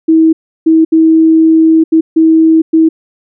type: tone bursts at uneven times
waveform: sine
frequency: 321.7 Hz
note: E4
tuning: 42 cents flat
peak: -3 dBFS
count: 6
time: 0.08-0.33 / 0.66-0.85 / 0.92-1.84 / 1.92-2.01 / 2.16-2.62 / 2.73-2.89 s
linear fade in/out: 10 ms
effects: none